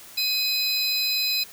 square tone cluster, 2511 / 4043 / 5010 Hz, D#7 / B7 / D#8, +15 / +40 / +11 cents, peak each -29 / -25 / -28 dBFS, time 0.17-1.44 s, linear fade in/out 10 ms, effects white hiss -45 dBFS RMS until 1.52 s

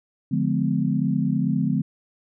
sine chord, D diminished seventh, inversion none, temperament just, 146.83 / 176.2 / 211.4 / 253.7 Hz, D3 / F3 / Ab3 / Cb4, 0 / +16 / +31 / +47 cents, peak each -25 dBFS, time 0.31-1.82 s, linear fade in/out 10 ms, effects none

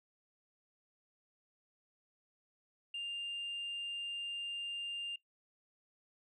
sine tone, 2800 Hz, F7, 4 cents sharp, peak -36 dBFS, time 2.94-5.16 s, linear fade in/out 5 ms, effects noise-tail reverb RT60 0.1 s tail -20 dB re dry + tanh soft clip ceiling -36 dBFS

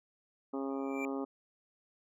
harmonic tone, 136.4 Hz, C#3, 28 cents flat, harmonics 2 / 3 / 4 / 5 / 6 / 7 / 8 / 9, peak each -36 / -40 / -44 / -49 / -47 / -52 / -51 / -49 dBFS, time 0.53-1.25 s, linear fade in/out 10 ms
triangle tone with exponential growth, 2353 Hz, D7, 3 cents sharp, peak -34 dBFS, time 0.7-1.05 s, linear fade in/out 1 ms, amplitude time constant 74 ms
effects none

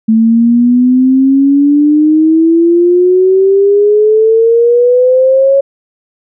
sine exponential sweep, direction up, 220 to 554.4 Hz, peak -4 dBFS, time 0.08-5.61 s, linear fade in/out 10 ms, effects none

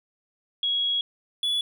sine / triangle tone pair in turn, 3322 / 3417 Hz, G#7 / G#7, 0 / +49 cents, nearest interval unison, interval 49 cents, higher second, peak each -22 / -21 dBFS, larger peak second, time 0.63-1.01 / 1.43-1.61 s, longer first, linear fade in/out 2 ms, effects none

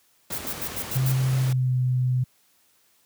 pink noise, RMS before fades -35 dBFS, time 0.3-1.53 s, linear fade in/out 5 ms
violet noise bursts, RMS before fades -30 dBFS, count 6, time 0.32-1.12 s, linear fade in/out 2 ms, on 60 ms, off 88 ms
sine tone with pitch glide, 130.6 to 126.66 Hz, C3 to B2, -3 to +44 cents, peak -19 dBFS, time 0.95-2.24 s, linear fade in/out 10 ms, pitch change -53 cents, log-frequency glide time 1.37-1.76 s
effects white hiss -63 dBFS RMS until 3.05 s + high-pass 80 Hz 12 dB/octave

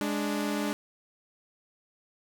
sawtooth tone pair together, 207.7 / 293.3 Hz, G#3 / D4, 0 / -2 cents, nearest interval tritone, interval 598 cents, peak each -27 dBFS, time 0.01-0.73 s, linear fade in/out 0 ms, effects none

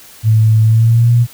sine tone with pitch glide, 110 to 119.26 Hz, A2 to A#2, 0 to +40 cents, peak -6 dBFS, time 0.23-1.27 s, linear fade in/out 50 ms, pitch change +140 cents, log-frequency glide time 0.64-1.13 s, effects white hiss -39 dBFS RMS until 1.33 s

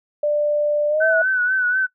sine tone with pitch glide, 592 to 649.3 Hz, D5 to E5, +14 to -26 cents, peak -16 dBFS, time 0.23-1.22 s, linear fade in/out 5 ms, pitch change +160 cents, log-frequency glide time 0.89-1.07 s
sine tone with vibrato, 1500 Hz, F#6, 23 cents sharp, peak -16 dBFS, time 1-1.87 s, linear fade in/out 20 ms, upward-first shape sine, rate 4.1 Hz, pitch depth 49 cents each way
effects noise-tail reverb RT60 0.1 s tail -21 dB re dry

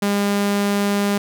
sawtooth tone, 202.3 Hz, G#3, 45 cents flat, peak -13 dBFS, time 0.02-1.18 s, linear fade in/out 5 ms, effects none

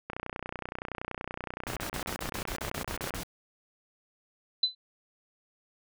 click train, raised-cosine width 0.5 ms, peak -20 dBFS, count 94, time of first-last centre 0.1-3.139 s, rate 30.6 Hz
pink noise bursts, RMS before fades -37 dBFS, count 12, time 1.67-3.234 s, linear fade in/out 2 ms, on 90 ms, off 44 ms
sine tone with exponential decay, 4015 Hz, B7, 28 cents sharp, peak -18 dBFS, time 4.63-4.75 s, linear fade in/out 5 ms, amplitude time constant 26 ms
effects none

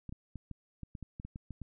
clicks, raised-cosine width 5 ms, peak -30 dBFS, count 12, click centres 0.093 / 0.125 / 0.357 / 0.513 / 0.833 / 0.952 / 1.027 / 1.199 / 1.25 / 1.359 / 1.507 / 1.617 s, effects none

